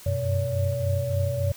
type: tone cluster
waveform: sine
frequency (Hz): 92.7 / 96.2 / 125.8 / 568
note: F#2 / G2 / B2 / C#5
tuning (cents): +4 / -32 / +32 / +42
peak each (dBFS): -28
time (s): 0.06-1.52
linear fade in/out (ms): 5
effects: white hiss -46 dBFS RMS until 1.56 s